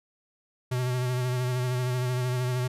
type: tone with vibrato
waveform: square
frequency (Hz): 125.6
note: B2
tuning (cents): +30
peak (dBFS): -26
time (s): 0.71-2.68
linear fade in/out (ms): 10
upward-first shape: sine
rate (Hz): 13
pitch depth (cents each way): 29
effects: resampled to 32000 Hz